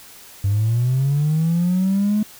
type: linear sweep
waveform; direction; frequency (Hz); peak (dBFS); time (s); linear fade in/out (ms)
triangle; up; 96.8 to 214.3; -12; 0.44-2.23; 5
effects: tanh soft clip ceiling -12 dBFS + white hiss -43 dBFS RMS until 2.39 s

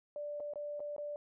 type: tone with dropouts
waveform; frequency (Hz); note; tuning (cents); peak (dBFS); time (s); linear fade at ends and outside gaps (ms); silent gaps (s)
sine; 587.3; D5; 0; -38; 0.16-1.16; 1; 0.4-0.404 / 0.536-0.557 / 0.796-0.803 / 0.964-0.981
effects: none

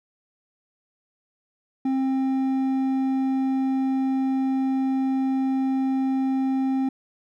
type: tone with hard clipping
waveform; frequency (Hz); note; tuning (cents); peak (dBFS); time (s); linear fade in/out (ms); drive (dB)
triangle; 265.3; C4; +24; -22; 1.85-6.89; 5; 9
effects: none

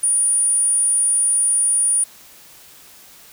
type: tone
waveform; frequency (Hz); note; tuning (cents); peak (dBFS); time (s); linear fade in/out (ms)
sine; 9480; D9; +15; -14; 0.03-2.04; 5
effects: white hiss -45 dBFS RMS until 3.32 s

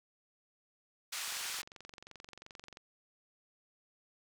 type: band-pass noise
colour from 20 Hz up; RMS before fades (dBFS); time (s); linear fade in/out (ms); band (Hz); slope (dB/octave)
white; -40; 1.12-1.62; 10; 1000 to 7500; 12
type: click train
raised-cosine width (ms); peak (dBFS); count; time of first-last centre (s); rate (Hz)
0.2; -32; 35; 1.28-2.771; 22.8
effects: none

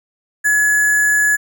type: tone with sample-and-hold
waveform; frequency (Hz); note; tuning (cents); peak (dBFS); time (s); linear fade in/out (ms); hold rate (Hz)
sine; 1694; G#6; +34; -11; 0.44-1.37; 20; 8820
effects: none

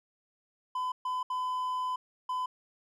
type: tone bursts at uneven times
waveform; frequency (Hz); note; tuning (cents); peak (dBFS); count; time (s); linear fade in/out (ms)
triangle; 1010; B5; +39; -28; 4; 0.75-0.92 / 1.05-1.23 / 1.3-1.96 / 2.29-2.46; 5
effects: none

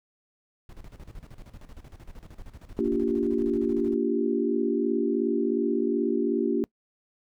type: noise with tremolo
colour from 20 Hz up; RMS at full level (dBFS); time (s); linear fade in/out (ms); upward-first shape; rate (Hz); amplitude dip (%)
brown; -42; 0.69-3.94; 2; square; 13; 75
type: chord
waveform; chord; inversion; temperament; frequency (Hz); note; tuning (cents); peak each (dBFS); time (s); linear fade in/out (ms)
sine; G minor seventh; first; equal with one note detuned; 233.1 / 289.5 / 349.2 / 392; Bb3 / D4 / F4 / G4; 0 / -25 / 0 / 0; -28; 2.79-6.64; 0
effects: noise-tail reverb RT60 0.1 s tail -25 dB re dry

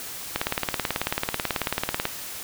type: click train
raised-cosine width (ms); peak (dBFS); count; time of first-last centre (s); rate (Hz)
0.3; -7; 32; 0.36-2.054; 18.3
effects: white hiss -36 dBFS RMS until 2.43 s

